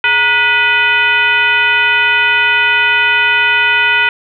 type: tone with frequency modulation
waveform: sine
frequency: 1975.5 Hz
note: B6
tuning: in tune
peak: -8 dBFS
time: 0.04-4.09 s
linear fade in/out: 2 ms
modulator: 518 Hz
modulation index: 1.7
effects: none